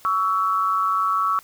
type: tone pair together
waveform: sine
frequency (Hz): 1125 / 1318.1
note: C#6 / E6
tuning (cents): +25 / -1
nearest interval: minor third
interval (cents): 274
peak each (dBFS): -21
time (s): 0.05-1.39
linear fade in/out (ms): 0
effects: white hiss -50 dBFS RMS until 1.43 s